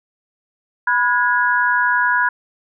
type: tone cluster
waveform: sine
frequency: 987 / 1447 / 1658 Hz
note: B5 / F#6 / G#6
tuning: -1 / -39 / -3 cents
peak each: -18 dBFS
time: 0.87-2.29 s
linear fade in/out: 5 ms
effects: none